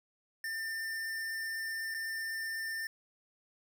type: tone with dropouts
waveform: square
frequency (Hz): 1796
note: A6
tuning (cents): +35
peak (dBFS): -36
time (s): 0.44-2.87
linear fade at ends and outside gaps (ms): 2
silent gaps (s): 1.942-1.946
effects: 12-bit